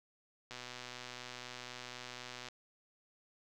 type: click train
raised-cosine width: 0.2 ms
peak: -28 dBFS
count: 246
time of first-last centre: 0.51-2.486 s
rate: 124 Hz
effects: none